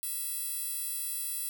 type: tone with high-pass filter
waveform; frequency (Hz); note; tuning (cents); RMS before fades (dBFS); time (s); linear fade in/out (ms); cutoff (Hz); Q
10% pulse; 664; E5; +12; -35; 0.03-1.49; 0; 11000; 1
effects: none